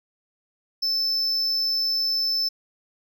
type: tone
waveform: triangle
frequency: 5274 Hz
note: E8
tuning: in tune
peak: -20 dBFS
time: 0.82-2.49 s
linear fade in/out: 10 ms
effects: none